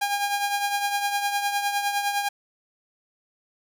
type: tone with tremolo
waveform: sawtooth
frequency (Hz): 810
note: G#5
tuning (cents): -43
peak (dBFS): -17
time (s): 0.01-2.29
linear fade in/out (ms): 10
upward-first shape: triangle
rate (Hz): 9.8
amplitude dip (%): 60
effects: none